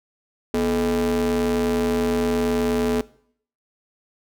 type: ring-modulated tone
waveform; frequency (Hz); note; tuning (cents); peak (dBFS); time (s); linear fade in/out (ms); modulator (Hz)
square; 93.9; F#2; +26; -17; 0.54-3.01; 0; 336
effects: noise-tail reverb RT60 0.6 s tail -20 dB re dry